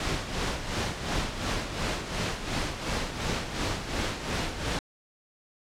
pink noise with tremolo, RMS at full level -28 dBFS, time 0-4.79 s, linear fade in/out 2 ms, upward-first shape sine, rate 2.8 Hz, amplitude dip 60%, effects low-pass 6000 Hz 12 dB/octave

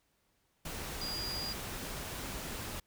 sine tone in noise, 4837 Hz, D#8, 50 cents flat, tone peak -37 dBFS, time 1.01-1.53 s, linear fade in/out 5 ms, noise pink, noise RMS -41 dBFS, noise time 0.65-2.8 s, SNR +1 dB, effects pink hiss -75 dBFS RMS until 2.86 s

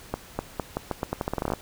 accelerating click train, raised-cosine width 1 ms, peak -12 dBFS, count 17, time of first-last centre 0.14-1.536 s, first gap 250 ms, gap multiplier 0.83, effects pink hiss -47 dBFS RMS until 1.61 s

